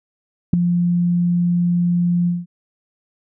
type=tone with ADSR envelope; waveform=sine; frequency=174.61 Hz; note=F3; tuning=in tune; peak=-4 dBFS; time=0.53-2.46 s; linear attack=7 ms; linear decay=3 ms; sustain=-10 dB; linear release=190 ms; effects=none